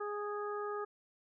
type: harmonic tone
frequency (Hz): 414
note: G#4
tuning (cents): -5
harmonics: 1 / 2 / 3 / 4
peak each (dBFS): -38 / -46 / -41 / -50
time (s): 0-0.85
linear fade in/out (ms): 10
effects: none